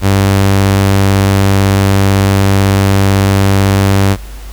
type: tone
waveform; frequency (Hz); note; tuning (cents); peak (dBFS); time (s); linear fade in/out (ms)
sawtooth; 98; G2; 0; -3; 0.01-4.17; 50
effects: added 50 Hz sine -24 dBFS peak until 4.52 s + pink hiss -36 dBFS RMS until 4.52 s